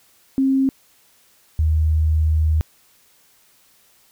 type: tone pair in turn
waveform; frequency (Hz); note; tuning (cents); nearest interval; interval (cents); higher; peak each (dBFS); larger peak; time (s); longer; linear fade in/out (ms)
sine; 267.8 / 78.29; C4 / D#2; +40 / +11; octave + major sixth; 2129; first; -14; neither; 0.38-0.69 / 1.59-2.61; second; 0
effects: white hiss -56 dBFS RMS until 4.11 s